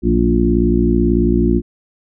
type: harmonic tone with a mistuned harmonic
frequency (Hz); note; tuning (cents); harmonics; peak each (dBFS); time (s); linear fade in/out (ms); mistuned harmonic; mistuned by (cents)
58.27; A#1; 0; 1 / 2 / 3 / 4 / 5 / 6; -17 / -23 / -19 / -17 / -19 / -17; 0.02-1.62; 50; 3; +52
effects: none